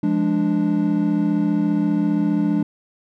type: chord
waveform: triangle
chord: D diminished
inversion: first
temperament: equal with one note detuned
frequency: 172.71 / 207.7 / 293.7 Hz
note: F3 / Ab3 / D4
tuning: -19 / 0 / 0 cents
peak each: -21 / -19 / -18 dBFS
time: 0.03-2.63 s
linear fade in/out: 5 ms
effects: none